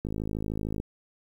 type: click train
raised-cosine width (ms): 3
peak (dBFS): -19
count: 41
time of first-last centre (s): 0.05-0.8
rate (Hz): 53.3
effects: 9-bit